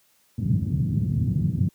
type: band-pass noise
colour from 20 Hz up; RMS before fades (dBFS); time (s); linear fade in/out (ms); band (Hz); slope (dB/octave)
pink; -23; 0.38-1.69; 2; 100 to 180; 24
effects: white hiss -63 dBFS RMS until 1.74 s + high-pass 60 Hz 12 dB/octave